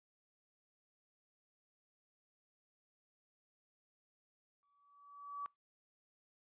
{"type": "tone with exponential growth", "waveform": "sine", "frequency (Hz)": 1145, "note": "D6", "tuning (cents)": -44, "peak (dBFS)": -38, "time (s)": [4.63, 5.46], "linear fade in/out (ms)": 0, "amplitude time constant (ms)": 180, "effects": ["noise-tail reverb RT60 0.2 s tail -25 dB re dry", "resampled to 8000 Hz"]}